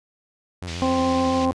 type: tone with vibrato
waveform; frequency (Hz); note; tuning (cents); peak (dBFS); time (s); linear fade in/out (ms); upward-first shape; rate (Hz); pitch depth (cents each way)
sawtooth; 85.8; F2; -30; -26; 0.62-1.53; 0; sine; 7.2; 83
type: band-pass noise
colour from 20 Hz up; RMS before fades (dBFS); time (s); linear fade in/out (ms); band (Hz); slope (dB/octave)
pink; -37; 0.67-1.46; 10; 2000 to 6100; 24
type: harmonic tone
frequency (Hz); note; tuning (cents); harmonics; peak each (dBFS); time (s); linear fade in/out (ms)
261.6; C4; 0; 1 / 2 / 3 / 4; -21 / -24 / -26 / -27; 0.82-1.51; 0
effects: resampled to 24000 Hz